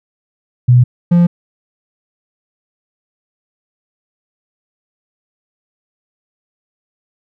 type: tone pair in turn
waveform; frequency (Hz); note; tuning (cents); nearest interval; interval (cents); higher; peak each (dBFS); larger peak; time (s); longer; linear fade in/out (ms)
sine / triangle; 123.47 / 173.46; B2 / F3; 0 / -11; tritone; 589; second; -4; neither; 0.68-0.84 / 1.11-1.27; neither; 10
effects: none